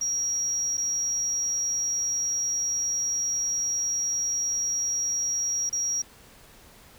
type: tone with dropouts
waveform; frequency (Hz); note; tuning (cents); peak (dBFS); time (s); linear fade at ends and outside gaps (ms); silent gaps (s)
triangle; 5670; F8; +25; -22; 0.01-6.02; 5; 0.772-0.778 / 5.694-5.727
effects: tanh soft clip ceiling -21 dBFS + pink hiss -52 dBFS RMS until 6.98 s